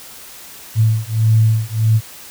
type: beating tone pair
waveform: sine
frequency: 110 / 111.6 Hz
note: A2 / A2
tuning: 0 / +25 cents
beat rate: 1.6 Hz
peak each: -14 dBFS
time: 0.75-2.01 s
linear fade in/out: 50 ms
effects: white hiss -37 dBFS RMS until 2.3 s